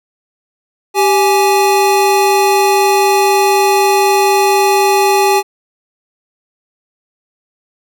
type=tone pair together; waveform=square; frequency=390.8 / 834 Hz; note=G4 / G#5; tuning=-5 / +7 cents; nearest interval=octave + minor second; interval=1312 cents; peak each=-12 dBFS; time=0.94-5.43 s; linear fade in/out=50 ms; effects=none